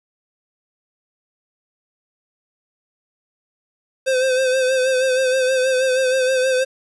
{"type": "tone with vibrato", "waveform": "square", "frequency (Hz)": 518, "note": "C5", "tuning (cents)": -17, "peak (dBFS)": -16, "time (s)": [4.06, 6.65], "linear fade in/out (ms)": 20, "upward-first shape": "sine", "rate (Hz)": 6.3, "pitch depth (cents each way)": 41, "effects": ["resampled to 24000 Hz", "8-bit"]}